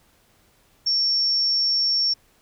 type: tone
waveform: sine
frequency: 5470 Hz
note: F8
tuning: 37 cents flat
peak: -18 dBFS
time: 0.86-2.14 s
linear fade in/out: 10 ms
effects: pink hiss -60 dBFS RMS until 2.41 s